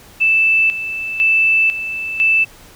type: tone with tremolo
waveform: sine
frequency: 2641 Hz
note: E7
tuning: 3 cents sharp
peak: -10 dBFS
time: 0.2-2.45 s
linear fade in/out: 20 ms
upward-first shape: square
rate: 1 Hz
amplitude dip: 70%
effects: pink hiss -43 dBFS RMS until 2.75 s